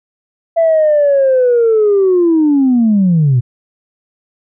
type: linear sweep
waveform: sine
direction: down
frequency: 671 to 116.54 Hz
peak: -6 dBFS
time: 0.56-3.41 s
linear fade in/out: 20 ms
effects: tanh soft clip ceiling -4 dBFS